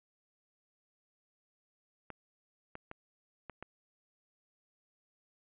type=clicks; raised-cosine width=0.5 ms; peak=-28 dBFS; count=5; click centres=2.103 / 2.754 / 2.914 / 3.497 / 3.626 s; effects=resampled to 8000 Hz + 9-bit